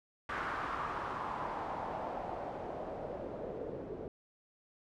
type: noise with low-pass filter sweep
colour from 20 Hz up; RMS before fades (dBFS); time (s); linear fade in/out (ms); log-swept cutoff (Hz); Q
white; -40; 0.29-4.08; 2; 1400 to 420; 2.8
effects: none